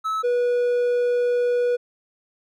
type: tone pair in turn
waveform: triangle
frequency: 1300 / 486.9 Hz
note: E6 / B4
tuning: -24 / -25 cents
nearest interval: octave + perfect fourth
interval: 1701 cents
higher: first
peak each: -20 / -16 dBFS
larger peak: second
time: 0.04-0.23 / 0.23-1.77 s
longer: second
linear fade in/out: 20 ms
effects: none